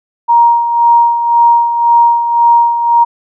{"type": "tone with tremolo", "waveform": "sine", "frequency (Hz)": 940, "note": "A#5", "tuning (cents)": 14, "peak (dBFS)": -3, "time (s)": [0.28, 3.05], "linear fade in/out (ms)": 20, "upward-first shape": "sine", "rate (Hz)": 1.9, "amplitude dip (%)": 60, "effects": []}